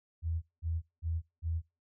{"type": "tone bursts", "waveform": "sine", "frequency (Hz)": 82.41, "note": "E2", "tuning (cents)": 0, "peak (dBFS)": -30, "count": 4, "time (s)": [0.22, 1.62], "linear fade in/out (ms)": 50, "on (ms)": 200, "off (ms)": 200, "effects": ["noise-tail reverb RT60 0.3 s tail -26 dB re dry"]}